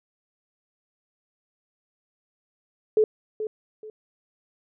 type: tone with echo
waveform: sine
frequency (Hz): 431.5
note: A4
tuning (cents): -34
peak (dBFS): -15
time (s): 2.97-3.04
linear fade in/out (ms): 2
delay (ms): 430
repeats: 2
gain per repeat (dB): -11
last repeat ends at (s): 3.9
effects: none